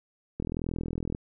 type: click train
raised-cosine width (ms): 3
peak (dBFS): -19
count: 32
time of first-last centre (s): 0.4-1.149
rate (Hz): 41.4
effects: none